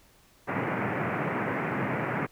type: band-pass noise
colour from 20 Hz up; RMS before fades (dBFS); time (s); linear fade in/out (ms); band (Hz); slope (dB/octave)
pink; -30; 0.47-2.27; 20; 110 to 2300; 48
effects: pink hiss -60 dBFS RMS until 2.31 s